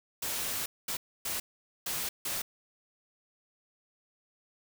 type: noise bursts at uneven times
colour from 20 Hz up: white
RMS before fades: -34 dBFS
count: 5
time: 0.22-0.66 / 0.88-0.97 / 1.25-1.4 / 1.86-2.09 / 2.25-2.42 s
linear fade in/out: 5 ms
effects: none